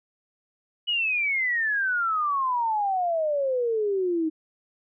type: exponential sweep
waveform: sine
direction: down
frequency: 2960 to 310.1 Hz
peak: -22 dBFS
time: 0.87-4.3 s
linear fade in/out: 20 ms
effects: none